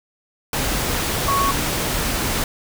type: tone in noise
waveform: sine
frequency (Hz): 1108.7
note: C#6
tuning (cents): 0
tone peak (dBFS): -17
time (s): 1.28-1.51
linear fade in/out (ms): 2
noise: pink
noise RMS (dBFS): -22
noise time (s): 0.53-2.44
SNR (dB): +2
effects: none